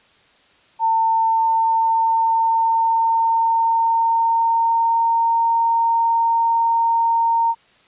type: tone with pitch glide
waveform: sine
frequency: 900 to 920.5 Hz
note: A5 to A#5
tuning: +39 to -22 cents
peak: -14 dBFS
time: 0.79-7.55 s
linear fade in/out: 50 ms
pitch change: +39 cents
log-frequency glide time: 1.11-5.35 s
effects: white hiss -54 dBFS RMS until 7.87 s + resampled to 8000 Hz